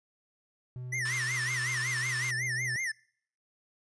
triangle tone, 125.4 Hz, B2, 27 cents sharp, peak -35 dBFS, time 0.76-2.76 s, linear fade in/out 0 ms
square tone with vibrato, 1928 Hz, B6, 42 cents flat, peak -31 dBFS, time 0.92-2.92 s, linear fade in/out 10 ms, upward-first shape sine, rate 5.4 Hz, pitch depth 170 cents each way
pink high-pass noise, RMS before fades -40 dBFS, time 1.05-2.31 s, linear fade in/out 5 ms, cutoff 1000 Hz, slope 96 dB/octave
effects noise-tail reverb RT60 0.6 s tail -25 dB re dry + resampled to 22050 Hz

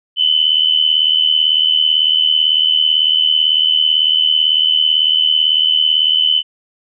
sine tone pair together, 2976 / 3054 Hz, F#7 / G7, +9 / -46 cents, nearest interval unison, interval 45 cents, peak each -13 dBFS, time 0.16-6.43 s, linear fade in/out 50 ms, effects none

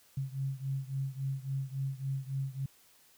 sine beating tone pair, 134.1 / 137.7 Hz, C3 / C#3, +43 / -11 cents, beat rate 3.6 Hz, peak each -35 / -37 dBFS, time 0.17-2.66 s, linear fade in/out 5 ms, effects white hiss -63 dBFS RMS until 3.17 s

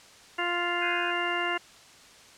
harmonic tone, 349.2 Hz, F4, in tune, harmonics 1 / 2 / 3 / 4 / 5 / 6 / 8, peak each -34 / -34 / -34 / -34 / -34 / -34 / -34 dBFS, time 0.38-1.58 s, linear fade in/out 10 ms
sine chord, Ab dominant seventh, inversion third, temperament equal, 1480 / 1661.2 / 2093 / 2489 Hz, Gb6 / Ab6 / C7 / Eb7, 0 / 0 / 0 / 0 cents, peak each -37 dBFS, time 0.81-1.12 s, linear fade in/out 20 ms
effects white hiss -52 dBFS RMS until 2.37 s + low-pass 7000 Hz 12 dB/octave

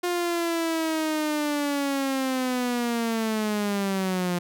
sawtooth linear sweep, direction down, 355.4 to 174.61 Hz, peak -20 dBFS, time 0.03-4.39 s, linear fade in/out 10 ms, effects none

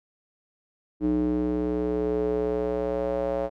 square tone with band-pass filter sweep, 61.2 Hz, B1, 15 cents flat, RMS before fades -26 dBFS, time 1-3.5 s, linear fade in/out 50 ms, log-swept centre 310 to 590 Hz, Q 4.5, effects none

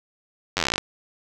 slowing click train, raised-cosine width 0.2 ms, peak -4 dBFS, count 15, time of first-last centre 0.57-0.78 s, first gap 10 ms, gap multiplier 1.06, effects none

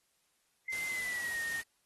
sine tone with pitch glide, 2073 to 1846.8 Hz, C7 to A#6, -17 to -17 cents, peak -34 dBFS, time 0.68-1.62 s, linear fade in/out 5 ms, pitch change -200 cents, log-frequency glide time 0.88-1.41 s
white noise, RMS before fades -44 dBFS, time 0.72-1.62 s, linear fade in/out 5 ms
effects white hiss -75 dBFS RMS until 1.85 s + AAC 32 kbps

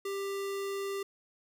square tone, 395.1 Hz, G4, 14 cents sharp, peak -34 dBFS, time 0.05-1.03 s, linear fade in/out 5 ms, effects none

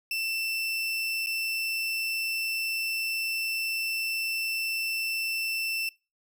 30% pulse tone with dropouts, 2671 Hz, E7, 22 cents sharp, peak -25 dBFS, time 0.11-5.89 s, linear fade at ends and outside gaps 2 ms, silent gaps 1.262-1.269 s, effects noise-tail reverb RT60 0.3 s tail -26 dB re dry

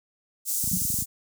pink high-pass noise, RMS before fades -27 dBFS, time 0.45-1.06 s, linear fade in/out 50 ms, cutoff 6900 Hz, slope 24 dB/octave
clicks, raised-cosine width 5 ms, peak -22 dBFS, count 10, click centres 0.64 / 0.676 / 0.715 / 0.769 / 0.818 / 0.851 / 0.902 / 0.941 / 0.988 / 1.023 s
sine tone with exponential decay, 180 Hz, F#3, 47 cents flat, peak -21 dBFS, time 0.73-0.84 s, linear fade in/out 5 ms, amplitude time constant 23 ms
effects high-pass 60 Hz 12 dB/octave

